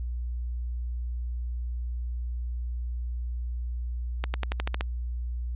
accelerating click train, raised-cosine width 0.3 ms, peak -13 dBFS, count 8, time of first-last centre 4.24-4.809 s, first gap 100 ms, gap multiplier 0.93, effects added 60 Hz sine -29 dBFS peak until 5.55 s + resampled to 8000 Hz

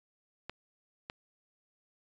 clicks, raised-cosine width 0.3 ms, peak -23 dBFS, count 2, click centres 0.496 / 1.099 s, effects resampled to 16000 Hz

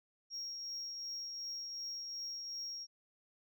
sine tone with tremolo, 5588 Hz, F8, in tune, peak -37 dBFS, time 0.3-2.87 s, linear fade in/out 50 ms, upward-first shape triangle, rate 2.7 Hz, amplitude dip 40%, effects tanh soft clip ceiling -38 dBFS

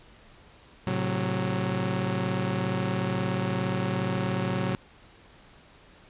sawtooth chord, F# diminished, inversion first, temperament just, 111 / 133.2 / 185 Hz, A2 / C3 / F#3, +16 / +31 / 0 cents, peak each -28 / -27 / -25 dBFS, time 0.87-4.75 s, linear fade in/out 0 ms, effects pink hiss -54 dBFS RMS until 6.09 s + resampled to 8000 Hz

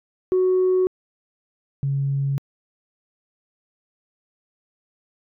sine tone pair in turn, 370 / 138.59 Hz, F#4 / C#3, 0 / 0 cents, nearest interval octave + perfect fourth, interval 1700 cents, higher first, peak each -14 / -19 dBFS, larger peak first, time 0.32-0.87 / 1.83-2.38 s, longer neither, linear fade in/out 0 ms, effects tanh soft clip ceiling -13 dBFS

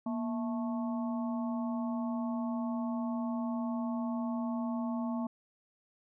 harmonic tone with a mistuned harmonic, 219.5 Hz, A3, 4 cents flat, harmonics 1 / 3 / 4 / 5, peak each -32 / -42 / -44 / -46 dBFS, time 0.06-5.27 s, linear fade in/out 5 ms, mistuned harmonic 1, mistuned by +130 cents, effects none

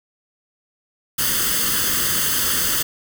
white noise with comb filter, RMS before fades -20 dBFS, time 1.18-2.83 s, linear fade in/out 10 ms, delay 0.63 ms, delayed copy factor +0.75, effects none

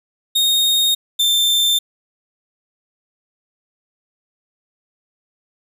40% pulse tone pair in turn, 3710 / 3569 Hz, A#7 / A7, -9 / +24 cents, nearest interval minor second, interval 67 cents, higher first, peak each -12 dBFS, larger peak neither, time 0.35-0.95 / 1.19-1.79 s, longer neither, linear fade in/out 10 ms, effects none

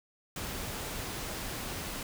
pink noise, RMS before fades -38 dBFS, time 0.36-2.03 s, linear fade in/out 2 ms, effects none

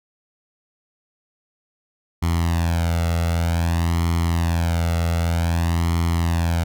sawtooth tone with flanger, 84.2 Hz, E2, 37 cents sharp, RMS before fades -20 dBFS, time 2.22-6.64 s, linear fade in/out 10 ms, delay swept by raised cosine 0.94 to 1.48 ms, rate 0.53 Hz, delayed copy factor +0.75, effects none

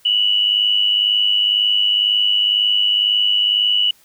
sine tone pair together, 2858 / 2960 Hz, F7 / F#7, +39 / 0 cents, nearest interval minor second, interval 61 cents, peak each -20 / -14 dBFS, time 0.05-3.91 s, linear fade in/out 5 ms, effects white hiss -53 dBFS RMS until 4.04 s

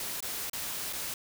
white noise with dropouts, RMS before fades -36 dBFS, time 0-1.14 s, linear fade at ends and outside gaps 2 ms, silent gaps 0.205-0.225 / 0.498-0.532 / 0.928-0.932 s, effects none

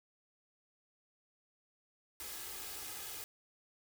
white noise with comb filter, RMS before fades -45 dBFS, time 2.2-3.24 s, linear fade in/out 0 ms, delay 2.4 ms, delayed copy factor +0.55, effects none

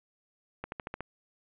accelerating click train, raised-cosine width 0.5 ms, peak -21 dBFS, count 6, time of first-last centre 0.64-1.006 s, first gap 81 ms, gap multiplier 0.95, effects resampled to 8000 Hz + 9-bit

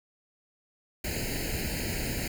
pink noise with comb filter, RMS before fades -32 dBFS, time 1.04-2.28 s, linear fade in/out 5 ms, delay 0.43 ms, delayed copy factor +1, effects none

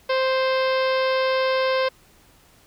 harmonic tone, 523.3 Hz, C5, in tune, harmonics 1 / 2 / 3 / 4 / 5 / 6 / 7 / 8 / 9 / 10, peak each -20 / -26 / -30 / -32 / -34 / -36 / -37 / -38 / -39 / -40 dBFS, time 0.09-1.89 s, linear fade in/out 10 ms, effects pink hiss -55 dBFS RMS until 2.66 s

